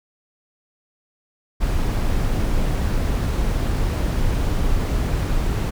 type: noise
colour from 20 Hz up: brown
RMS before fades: -20 dBFS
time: 1.6-5.71 s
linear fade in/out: 20 ms
effects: none